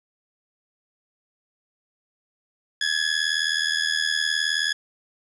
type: tone with amplitude modulation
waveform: 20% pulse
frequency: 1689 Hz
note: G#6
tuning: 29 cents sharp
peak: -13 dBFS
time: 2.81-4.73 s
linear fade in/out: 5 ms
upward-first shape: sine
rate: 79.2 Hz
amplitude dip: 80%
effects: resampled to 24000 Hz + 8-bit